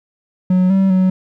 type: tone with pitch steps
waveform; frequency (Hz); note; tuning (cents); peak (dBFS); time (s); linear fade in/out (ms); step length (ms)
triangle; 183.7 / 192.5 / 186.4; F#3 / G3 / F#3; -12 / -31 / +13; -8; 0.5-1.1; 5; 200
effects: none